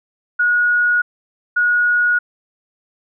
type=tone pair in turn; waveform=sine; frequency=1451 / 1451 Hz; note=F#6 / F#6; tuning=-34 / -34 cents; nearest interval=unison; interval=0 cents; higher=neither; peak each=-12 dBFS; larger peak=neither; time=0.39-1.02 / 1.56-2.19 s; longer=neither; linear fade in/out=10 ms; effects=none